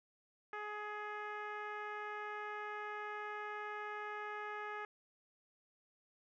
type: tone with low-pass filter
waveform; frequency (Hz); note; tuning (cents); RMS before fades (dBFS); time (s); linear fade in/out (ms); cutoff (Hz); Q
10% pulse; 419.5; G#4; +17; -44; 0.53-4.85; 2; 1700; 1.4
effects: none